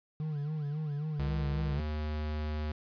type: tone with vibrato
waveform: triangle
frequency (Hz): 149.8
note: D3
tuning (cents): +35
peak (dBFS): -30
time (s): 0.2-1.8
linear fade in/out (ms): 0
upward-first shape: sine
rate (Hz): 3.7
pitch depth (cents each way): 77
type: tone with pitch glide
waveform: square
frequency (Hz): 68.5 to 76.01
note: C#2 to D#2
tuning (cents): -20 to -40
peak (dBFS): -33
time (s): 1.19-2.72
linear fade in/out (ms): 5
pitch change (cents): +180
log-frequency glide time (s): 1.75-1.8
effects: resampled to 11025 Hz + 10-bit